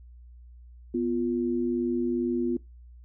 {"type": "tone pair together", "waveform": "sine", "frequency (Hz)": [246.9, 349.2], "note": ["B3", "F4"], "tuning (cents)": [0, 0], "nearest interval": "tritone", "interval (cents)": 600, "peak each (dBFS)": -27, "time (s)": [0.94, 2.57], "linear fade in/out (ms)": 5, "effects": ["noise-tail reverb RT60 0.2 s tail -21 dB re dry", "added 60 Hz sine -46 dBFS peak until 3.04 s"]}